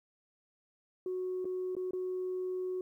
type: tone with dropouts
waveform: sine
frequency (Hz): 368.4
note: F#4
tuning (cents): -7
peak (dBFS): -32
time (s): 1.06-2.81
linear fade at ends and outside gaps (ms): 2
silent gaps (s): 1.446-1.453 / 1.752-1.766 / 1.909-1.933
effects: tanh soft clip ceiling -29 dBFS + 12-bit